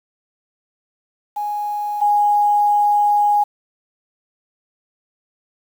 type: tone pair in turn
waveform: sine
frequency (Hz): 830.6 / 826.9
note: G#5 / G#5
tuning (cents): 0 / -8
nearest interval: unison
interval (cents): 8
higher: first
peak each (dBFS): -20 / -12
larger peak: second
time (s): 1.36-2.01 / 2.01-3.44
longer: second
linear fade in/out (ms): 10
effects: 7-bit